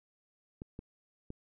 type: clicks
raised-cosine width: 3 ms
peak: -29 dBFS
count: 3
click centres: 0.619 / 0.791 / 1.304 s
effects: none